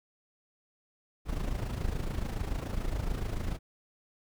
brown noise with amplitude modulation, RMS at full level -30 dBFS, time 1.25-3.59 s, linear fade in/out 50 ms, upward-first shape sine, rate 27 Hz, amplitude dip 65%, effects none

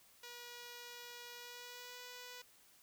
5% pulse tone with pitch glide, 482.2 to 493.2 Hz, B4 to B4, -41 to -2 cents, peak -38 dBFS, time 0.23-2.42 s, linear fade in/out 5 ms, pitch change +39 cents, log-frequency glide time 1.36-2.02 s, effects white hiss -66 dBFS RMS until 2.82 s

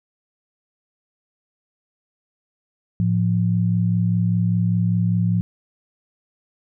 sine tone pair together, 110 / 175.04 Hz, A2 / F3, 0 / +4 cents, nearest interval minor sixth, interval 804 cents, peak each -19 / -19 dBFS, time 3-5.41 s, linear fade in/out 0 ms, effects none

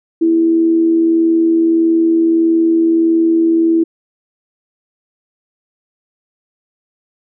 sine tone with amplitude modulation, 329.6 Hz, E4, in tune, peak -7 dBFS, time 0.21-3.84 s, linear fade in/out 10 ms, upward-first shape sine, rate 81.6 Hz, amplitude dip 35%, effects none

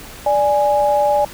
sine tone pair together, 587.3 / 830.6 Hz, D5 / G#5, 0 / 0 cents, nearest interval tritone, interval 600 cents, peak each -15 dBFS, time 0.26-1.25 s, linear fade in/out 5 ms, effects pink hiss -36 dBFS RMS until 1.33 s

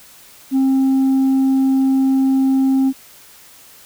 sine tone, 266.6 Hz, C4, 33 cents sharp, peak -9 dBFS, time 0.51-2.93 s, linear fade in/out 50 ms, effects tanh soft clip ceiling -11 dBFS + white hiss -44 dBFS RMS until 3.85 s

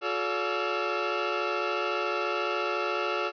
30% pulse tone cluster, 357.7 / 427.3 / 572 / 1313 / 1367 Hz, F4 / G#4 / D5 / E6 / F6, +41 / +49 / -46 / -7 / -37 cents, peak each -31 dBFS, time 0.01-3.32 s, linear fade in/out 50 ms, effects resampled to 11025 Hz

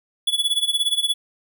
square tone with tremolo, 3414 Hz, G#7, 47 cents sharp, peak -16 dBFS, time 0.27-1.14 s, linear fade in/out 5 ms, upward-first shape sine, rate 17 Hz, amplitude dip 85%, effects none

